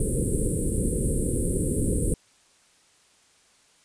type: band-stop noise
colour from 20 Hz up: pink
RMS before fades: -24 dBFS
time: 0-2.14 s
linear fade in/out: 2 ms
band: 520 to 8300 Hz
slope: 96 dB/octave
effects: white hiss -60 dBFS RMS until 3.84 s + resampled to 22050 Hz